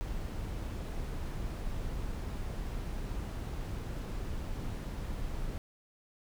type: noise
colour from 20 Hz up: brown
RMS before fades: -37 dBFS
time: 0.01-5.58 s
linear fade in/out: 0 ms
effects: none